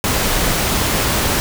pink noise, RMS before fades -17 dBFS, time 0.04-1.4 s, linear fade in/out 0 ms, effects none

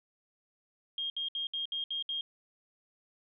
sine tone bursts, 3230 Hz, G#7, 49 cents flat, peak -32 dBFS, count 7, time 0.98-2.21 s, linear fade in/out 2 ms, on 120 ms, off 65 ms, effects none

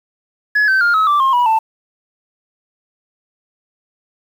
sine tone with pitch steps, 1694 / 1544.5 / 1408.1 / 1283.8 / 1170.5 / 1067.2 / 972.9 / 887.1 Hz, G#6 / G6 / F6 / E6 / D6 / C6 / B5 / A5, +34 / -26 / +14 / -46 / -6 / +34 / -26 / +14 cents, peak -8 dBFS, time 0.55-1.59 s, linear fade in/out 10 ms, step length 130 ms, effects tanh soft clip ceiling -9 dBFS + 7-bit

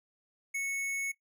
sine tone with tanh clipping, 2206 Hz, C#7, 9 cents flat, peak -33 dBFS, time 0.54-1.12 s, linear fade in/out 10 ms, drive 16 dB, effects noise-tail reverb RT60 0.1 s tail -18 dB re dry

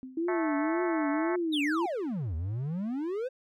sine tone with exponential decay, 259 Hz, C4, 17 cents flat, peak -36 dBFS, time 0.03-0.42 s, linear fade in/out 0 ms, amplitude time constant 84 ms
sine tone with vibrato, 320 Hz, D#4, 49 cents sharp, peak -27 dBFS, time 0.17-1.86 s, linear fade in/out 5 ms, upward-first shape triangle, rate 1.9 Hz, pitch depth 210 cents each way
harmonic tone, 218.9 Hz, A3, 9 cents flat, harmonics 3 / 4 / 5 / 6 / 7 / 8 / 9 / 10, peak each -35 / -37 / -39 / -41 / -42 / -43 / -44 / -45 dBFS, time 0.28-1.36 s, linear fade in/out 5 ms
triangle exponential two-way sweep, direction down then up, 3951 to 76 to 536 Hz, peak -28 dBFS, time 1.52-3.29 s, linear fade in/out 20 ms, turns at 2.35 s
effects none

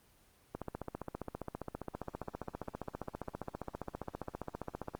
click train, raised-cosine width 1 ms, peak -24 dBFS, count 67, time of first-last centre 0.55-4.95 s, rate 15 Hz, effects pink hiss -66 dBFS RMS until 4.99 s + Opus 24 kbps

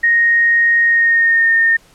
sine tone with pitch glide, 1864.7 to 1828.4 Hz, A#6 to A#6, 0 to -34 cents, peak -9 dBFS, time 0.03-1.77 s, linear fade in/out 10 ms, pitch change -34 cents, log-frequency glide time 0.84-1.52 s, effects pink hiss -49 dBFS RMS until 1.94 s + low-pass 11000 Hz 12 dB/octave

